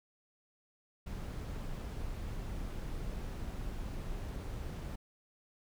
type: noise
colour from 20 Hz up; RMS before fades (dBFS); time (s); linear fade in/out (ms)
brown; -40; 1.06-4.96; 10
effects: none